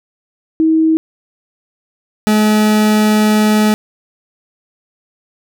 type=tone pair in turn; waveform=sine / 40% pulse; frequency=319.6 / 213.3 Hz; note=D#4 / G#3; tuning=+47 / +46 cents; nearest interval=perfect fifth; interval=701 cents; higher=first; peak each=-8 dBFS; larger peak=neither; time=0.6-0.97 / 2.27-3.74 s; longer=second; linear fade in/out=0 ms; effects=none